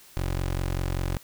20% pulse tone, 45.13 Hz, F#1, 42 cents flat, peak -21 dBFS, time 0.17-1.17 s, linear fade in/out 0 ms, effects white hiss -52 dBFS RMS until 1.23 s

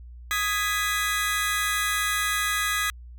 sawtooth chord, G# minor, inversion second, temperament just, 1245.9 / 1661.2 / 1993.5 Hz, D#6 / G#6 / B6, +2 / 0 / +16 cents, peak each -24 / -24 / -25 dBFS, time 0.31-2.9 s, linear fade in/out 0 ms, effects added 60 Hz sine -40 dBFS peak until 3.18 s

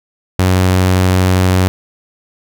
sawtooth tone, 92.5 Hz, F#2, in tune, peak -5 dBFS, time 0.39-1.68 s, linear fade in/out 0 ms, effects none

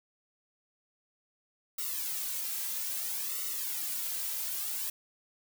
blue noise with flanger, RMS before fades -35 dBFS, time 1.78-4.9 s, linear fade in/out 5 ms, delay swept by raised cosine 1.2 to 2.8 ms, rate 0.61 Hz, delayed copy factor -0.85, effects none

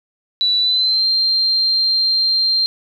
sine tone with pitch glide, 3951 to 4171 Hz, B7 to C8, 0 to -6 cents, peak -13 dBFS, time 0.41-2.66 s, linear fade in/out 0 ms, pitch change +94 cents, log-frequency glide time 0.59-1.06 s, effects 8-bit

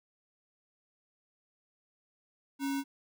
sine tone with sample-and-hold, 276.1 Hz, C#4, 7 cents flat, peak -30 dBFS, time 2.59-2.84 s, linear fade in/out 50 ms, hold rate 1225 Hz, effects none

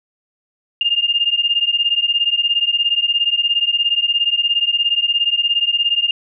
sine beating tone pair, 2809 / 2826 Hz, F7 / F7, +9 / +20 cents, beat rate 17 Hz, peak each -17 dBFS, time 0.81-6.11 s, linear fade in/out 2 ms, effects none

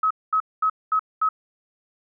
sine tone bursts, 1280 Hz, D#6, 49 cents sharp, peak -17 dBFS, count 5, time 0.03-1.29 s, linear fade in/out 5 ms, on 76 ms, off 220 ms, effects none

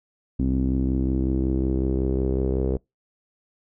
sawtooth tone with low-pass filter sweep, 65.41 Hz, C2, in tune, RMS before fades -23 dBFS, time 0.39-2.77 s, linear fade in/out 5 ms, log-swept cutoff 260 to 440 Hz, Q 4.3, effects noise-tail reverb RT60 0.2 s tail -26 dB re dry

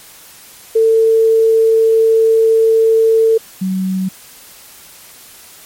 sine tone pair in turn, 447.9 / 188.32 Hz, A4 / F#3, +31 / +31 cents, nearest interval octave + minor third, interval 1500 cents, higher first, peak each -7 / -14 dBFS, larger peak first, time 0.75-3.38 / 3.61-4.09 s, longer first, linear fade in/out 10 ms, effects white hiss -39 dBFS RMS until 5.65 s + MP3 64 kbps

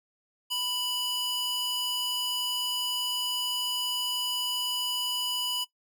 square tone with high-pass filter, 987.8 Hz, B5, in tune, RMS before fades -30 dBFS, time 0.5-5.65 s, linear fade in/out 20 ms, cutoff 2800 Hz, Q 1.5, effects noise-tail reverb RT60 0.1 s tail -17 dB re dry

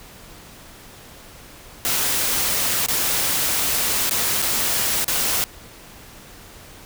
white noise with dropouts, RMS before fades -21 dBFS, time 1.85-5.44 s, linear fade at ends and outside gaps 0 ms, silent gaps 2.862-2.885 / 4.095-4.11 / 4.419-4.424 / 5.044-5.08 s, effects pink hiss -43 dBFS RMS until 6.85 s

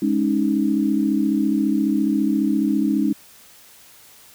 sine chord, Ab suspended fourth, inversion none, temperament just, 207.7 / 276.9 / 311.5 Hz, Ab3 / Db4 / Eb4, 0 / -2 / +2 cents, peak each -21 dBFS, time 0.02-3.13 s, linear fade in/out 5 ms, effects white hiss -48 dBFS RMS until 4.34 s

